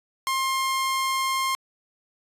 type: tone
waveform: sawtooth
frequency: 1062 Hz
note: C6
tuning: 25 cents sharp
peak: -19 dBFS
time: 0.27-1.55 s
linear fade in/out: 0 ms
effects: resampled to 32000 Hz